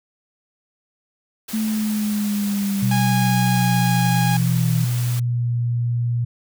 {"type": "noise", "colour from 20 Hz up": "white", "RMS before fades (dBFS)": -33, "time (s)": [1.48, 5.2], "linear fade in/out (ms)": 10}
{"type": "linear sweep", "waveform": "sine", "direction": "down", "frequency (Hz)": [220.1, 161], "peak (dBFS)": -19, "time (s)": [1.53, 4.85], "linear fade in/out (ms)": 10}
{"type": "tone with pitch glide", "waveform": "sine", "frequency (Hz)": [124.4, 119.4], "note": ["B2", "A#2"], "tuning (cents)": [13, 42], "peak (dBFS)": -18, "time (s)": [2.82, 6.25], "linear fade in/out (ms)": 10, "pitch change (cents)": -71, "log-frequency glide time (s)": [4.42, 5.57]}
{"type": "tone", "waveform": "sawtooth", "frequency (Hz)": 823, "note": "G#5", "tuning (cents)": -16, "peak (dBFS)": -18, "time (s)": [2.91, 4.37], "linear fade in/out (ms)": 5}
{"effects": []}